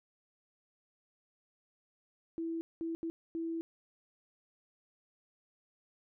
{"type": "tone bursts at uneven times", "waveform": "sine", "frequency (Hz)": 329.6, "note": "E4", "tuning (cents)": 0, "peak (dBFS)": -34, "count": 4, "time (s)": [[2.38, 2.61], [2.81, 2.95], [3.03, 3.1], [3.35, 3.61]], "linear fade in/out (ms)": 0, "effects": []}